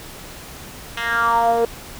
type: tone with band-pass filter sweep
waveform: 10% pulse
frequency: 232.8 Hz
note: A#3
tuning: 2 cents flat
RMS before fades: -18 dBFS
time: 0.97-1.65 s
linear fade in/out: 2 ms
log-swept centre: 2400 to 470 Hz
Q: 5
effects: pink hiss -37 dBFS RMS until 1.99 s